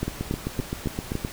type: two click trains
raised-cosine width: 3 ms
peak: -13 / -14 dBFS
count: 5 / 10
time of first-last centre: 0.03-1.154 / 0.08-1.249 s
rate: 3.56 / 7.7 Hz
effects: pink hiss -39 dBFS RMS until 1.32 s